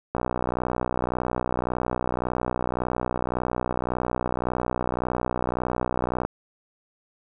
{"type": "click train", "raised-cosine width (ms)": 1, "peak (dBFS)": -11, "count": 378, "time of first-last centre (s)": [0.15, 6.25], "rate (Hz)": 61.8, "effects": []}